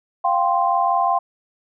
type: chord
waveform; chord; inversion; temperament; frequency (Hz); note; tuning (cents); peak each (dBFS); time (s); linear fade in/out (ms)
sine; F suspended second; none; equal; 698.5 / 784 / 1046.5; F5 / G5 / C6; 0 / 0 / 0; -20; 0.24-1.19; 10
effects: none